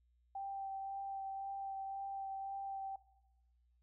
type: tone with vibrato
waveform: sine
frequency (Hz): 782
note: G5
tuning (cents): -4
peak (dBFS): -40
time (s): 0.35-2.96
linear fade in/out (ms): 5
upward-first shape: sine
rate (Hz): 1.9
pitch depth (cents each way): 11
effects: noise-tail reverb RT60 1.0 s tail -18 dB re dry + added 60 Hz sine -70 dBFS peak until 3.82 s